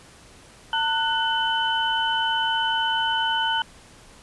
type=tone cluster; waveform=sine; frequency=902 / 1481 / 3028 Hz; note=A5 / F#6 / F#7; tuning=+43 / +1 / +39 cents; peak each=-24 / -26 / -25 dBFS; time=0.73-3.62 s; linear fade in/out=2 ms; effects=pink hiss -49 dBFS RMS until 4.22 s + resampled to 24000 Hz